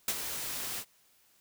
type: noise with ADSR envelope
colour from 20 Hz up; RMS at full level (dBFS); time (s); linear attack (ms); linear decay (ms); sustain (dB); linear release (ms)
white; -28; 0.08-0.85; 3; 47; -9; 63
effects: white hiss -66 dBFS RMS until 1.4 s